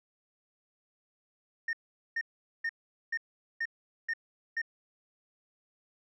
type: tone bursts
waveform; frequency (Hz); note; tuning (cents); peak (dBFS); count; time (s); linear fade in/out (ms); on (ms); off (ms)
sine; 1832; A#6; -31; -27; 7; 1.68-4.617; 5; 51; 430
effects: tanh soft clip ceiling -28 dBFS